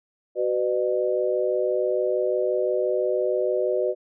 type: tone cluster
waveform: sine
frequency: 374.7 / 500 / 606 Hz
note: F#4 / B4 / D#5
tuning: +22 / +21 / -46 cents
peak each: -25 / -25 / -25 dBFS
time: 0.35-3.95 s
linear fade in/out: 50 ms
effects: none